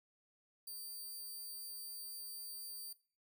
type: tone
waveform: 5% pulse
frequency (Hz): 4649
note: D8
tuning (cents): -18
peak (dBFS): -38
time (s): 0.67-2.93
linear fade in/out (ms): 5
effects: noise-tail reverb RT60 0.4 s tail -18 dB re dry